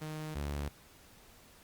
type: tone pair in turn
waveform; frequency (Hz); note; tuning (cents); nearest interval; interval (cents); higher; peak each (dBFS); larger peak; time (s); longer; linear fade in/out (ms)
sawtooth; 154.8 / 72.13; D#3 / D2; -9 / -31; octave + minor second; 1322; first; -35 / -31; second; 0.01-0.35 / 0.35-0.69; neither; 10
effects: pink hiss -59 dBFS RMS until 1.63 s + Opus 48 kbps